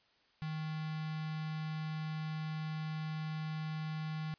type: tone with notch filter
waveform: square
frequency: 156.4 Hz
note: D#3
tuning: 9 cents sharp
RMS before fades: -39 dBFS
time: 0.42-4.34 s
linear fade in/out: 0 ms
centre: 490 Hz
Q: 1
effects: white hiss -70 dBFS RMS until 4.38 s + resampled to 11025 Hz